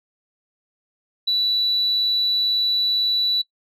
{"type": "tone", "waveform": "sine", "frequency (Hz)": 3951, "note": "B7", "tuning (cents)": 0, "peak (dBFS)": -16, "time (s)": [1.27, 3.42], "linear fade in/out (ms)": 10, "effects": ["noise-tail reverb RT60 0.1 s tail -21 dB re dry", "tanh soft clip ceiling -13 dBFS"]}